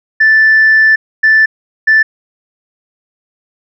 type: tone bursts at uneven times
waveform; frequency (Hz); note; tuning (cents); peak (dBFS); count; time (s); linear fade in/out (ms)
sine; 1760; A6; 0; -3; 3; 0.2-0.96 / 1.23-1.46 / 1.87-2.03; 10
effects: tanh soft clip ceiling -1 dBFS